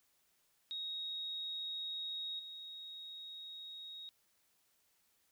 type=tone with level steps; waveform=sine; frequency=3766 Hz; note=A#7; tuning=17 cents sharp; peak=-39 / -46 dBFS; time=0.71-4.09 s; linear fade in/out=0 ms; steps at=2.39 s; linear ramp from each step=5 ms; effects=white hiss -75 dBFS RMS until 5.31 s